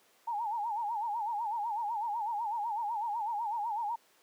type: tone with vibrato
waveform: sine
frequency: 880 Hz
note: A5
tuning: in tune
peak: -31 dBFS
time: 0.27-3.96 s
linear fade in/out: 10 ms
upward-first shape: sine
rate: 8 Hz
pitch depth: 140 cents each way
effects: pink hiss -65 dBFS RMS until 4.22 s + high-pass 400 Hz 12 dB/octave